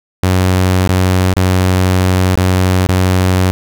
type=tone with dropouts; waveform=sawtooth; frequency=92.5 Hz; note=F#2; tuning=in tune; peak=-5 dBFS; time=0.23-3.51 s; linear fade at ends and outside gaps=0 ms; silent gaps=0.875-0.892 / 1.337-1.366 / 2.354-2.375 / 2.87-2.889 s; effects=none